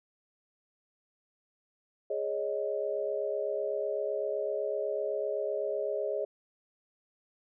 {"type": "chord", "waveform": "sine", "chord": "Ab suspended fourth", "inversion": "none", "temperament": "equal", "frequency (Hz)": [415.3, 554.4, 622.3], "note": ["Ab4", "Db5", "Eb5"], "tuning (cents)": [0, 0, 0], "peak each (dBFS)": -34, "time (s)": [2.1, 6.25], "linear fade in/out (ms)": 5, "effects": []}